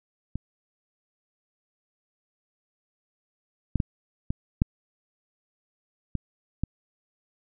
clicks, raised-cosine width 5 ms, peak -18 / -10 / -11 / -14 / -7 / -15 / -13 dBFS, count 7, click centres 0.356 / 3.757 / 3.802 / 4.305 / 4.619 / 6.153 / 6.636 s, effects none

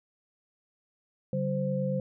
sine tone cluster, 141.6 / 190.7 / 520 Hz, C#3 / G3 / C5, +37 / -47 / -11 cents, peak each -31 dBFS, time 1.33-2 s, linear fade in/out 2 ms, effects none

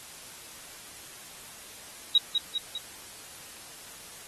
sine tone with echo, 3825 Hz, A#7, 44 cents sharp, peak -16 dBFS, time 2.15-2.18 s, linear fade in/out 2 ms, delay 200 ms, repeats 3, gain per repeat -5 dB, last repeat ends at 2.78 s, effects white hiss -46 dBFS RMS until 4.27 s + AAC 32 kbps

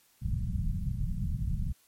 pink low-pass noise, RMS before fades -31 dBFS, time 0.21-1.73 s, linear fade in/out 10 ms, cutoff 190 Hz, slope 48 dB/octave, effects white hiss -65 dBFS RMS until 1.87 s + MP3 64 kbps

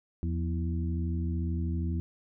harmonic tone with a mistuned harmonic, 82.41 Hz, E2, in tune, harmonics 1 / 2 / 3 / 4, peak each -29 / -35 / -39 / -41 dBFS, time 0.23-2 s, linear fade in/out 0 ms, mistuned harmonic 2, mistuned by +96 cents, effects none

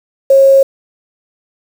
sine tone with quantisation, 543 Hz, C#5, 36 cents flat, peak -3 dBFS, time 0.3-0.63 s, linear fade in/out 5 ms, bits 5, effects none

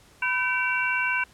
sine tone cluster, 995 / 1531 / 2306 / 2734 Hz, B5 / G6 / D7 / F7, +13 / -41 / -32 / -37 cents, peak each -30 / -26 / -28 / -29 dBFS, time 0.22-1.24 s, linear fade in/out 5 ms, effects pink hiss -55 dBFS RMS until 1.33 s + low-pass 11000 Hz 12 dB/octave

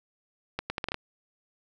accelerating click train, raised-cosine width 0.3 ms, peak -14 dBFS, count 7, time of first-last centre 0.59-0.944 s, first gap 110 ms, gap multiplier 0.74, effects none

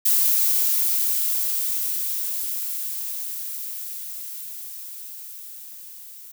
violet noise with level ramp, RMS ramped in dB -18 to -42 dBFS, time 0.05-6.32 s, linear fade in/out 10 ms, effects none

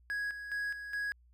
triangle tone with tremolo, 1661.2 Hz, G#6, in tune, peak -31 dBFS, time 0.1-1.12 s, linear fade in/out 0 ms, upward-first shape square, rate 2.4 Hz, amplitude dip 60%, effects added 60 Hz sine -60 dBFS peak until 1.33 s

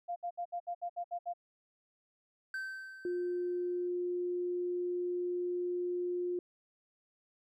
sine tone bursts, 698 Hz, F5, 1 cent flat, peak -34 dBFS, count 9, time 0.08-1.337 s, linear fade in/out 20 ms, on 81 ms, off 66 ms
triangle tone with exponential decay, 1548 Hz, G6, 22 cents flat, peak -33 dBFS, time 2.54-3.88 s, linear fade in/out 2 ms, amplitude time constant 290 ms
sine tone, 355.3 Hz, F4, 30 cents sharp, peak -32 dBFS, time 3.05-6.39 s, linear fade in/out 2 ms
effects none

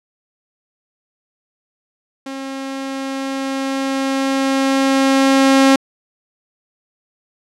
sawtooth tone with level ramp, 269.8 Hz, C#4, 47 cents flat, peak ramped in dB -22 to -4 dBFS, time 2.26-5.76 s, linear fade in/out 5 ms, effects low-pass 8000 Hz 12 dB/octave

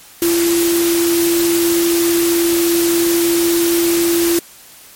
sine tone in noise, 340 Hz, F4, 46 cents flat, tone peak -12 dBFS, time 0.22-4.39 s, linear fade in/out 2 ms, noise white, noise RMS -20 dBFS, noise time 0.22-4.39 s, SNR +5 dB, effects white hiss -41 dBFS RMS until 4.95 s + MP3 64 kbps

